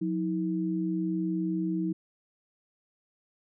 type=tone pair together; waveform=sine; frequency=180.24 / 320.9 Hz; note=F#3 / E4; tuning=-45 / -46 cents; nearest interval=minor seventh; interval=999 cents; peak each=-30 / -29 dBFS; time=0.01-1.93 s; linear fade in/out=10 ms; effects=none